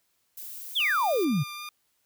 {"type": "noise", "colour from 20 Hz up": "violet", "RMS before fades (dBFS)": -40, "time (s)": [0.37, 1.25], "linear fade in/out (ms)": 5}
{"type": "exponential sweep", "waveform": "sine", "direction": "down", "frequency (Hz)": [3729, 127.1], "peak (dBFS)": -22, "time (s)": [0.75, 1.44], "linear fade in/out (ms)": 20}
{"type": "tone with vibrato", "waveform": "15% pulse", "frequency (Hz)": 1200, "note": "D6", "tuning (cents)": 37, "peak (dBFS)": -30, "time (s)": [0.8, 1.69], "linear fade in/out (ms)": 2, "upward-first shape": "sine", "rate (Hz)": 3.8, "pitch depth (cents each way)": 12}
{"effects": ["white hiss -72 dBFS RMS until 2.05 s"]}